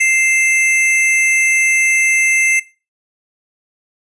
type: tone pair together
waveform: square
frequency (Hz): 2093 / 2637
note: C7 / E7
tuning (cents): 0 / 0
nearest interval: major third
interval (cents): 400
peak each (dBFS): -12 / -19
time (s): 0-2.6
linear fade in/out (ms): 10
effects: noise-tail reverb RT60 0.3 s tail -19 dB re dry + resampled to 24000 Hz